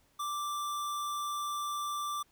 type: tone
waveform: square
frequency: 1174.7 Hz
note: D6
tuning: in tune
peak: -34 dBFS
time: 0.19-2.23 s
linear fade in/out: 10 ms
effects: pink hiss -69 dBFS RMS until 2.31 s